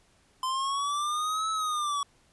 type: linear two-way sweep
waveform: square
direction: up then down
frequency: 1029 to 1306 to 1125 Hz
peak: -28 dBFS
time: 0.43-2.03 s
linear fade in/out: 2 ms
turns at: 1.5 s
effects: pink hiss -64 dBFS RMS until 2.32 s + resampled to 24000 Hz